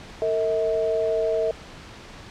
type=tone pair together; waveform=sine; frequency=454 / 642 Hz; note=A#4 / E5; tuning=-46 / -46 cents; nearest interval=tritone; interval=600 cents; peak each=-23 dBFS; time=0.22-1.51 s; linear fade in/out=0 ms; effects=pink hiss -42 dBFS RMS until 2.3 s + low-pass 5000 Hz 12 dB/octave